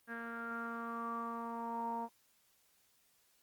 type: tone with low-pass filter sweep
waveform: sawtooth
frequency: 232 Hz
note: A#3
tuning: 8 cents flat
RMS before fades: -41 dBFS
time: 0.07-2.09 s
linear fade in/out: 50 ms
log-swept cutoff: 1600 to 870 Hz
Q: 10
effects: white hiss -72 dBFS RMS until 3.42 s + Opus 32 kbps